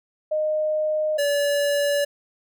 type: tone pair in turn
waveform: sine / square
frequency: 616 / 574.3 Hz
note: D#5 / D5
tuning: -17 / -39 cents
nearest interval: minor second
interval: 122 cents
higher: first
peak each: -20 dBFS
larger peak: neither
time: 0.31-1.18 / 1.18-2.05 s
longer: neither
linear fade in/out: 10 ms
effects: none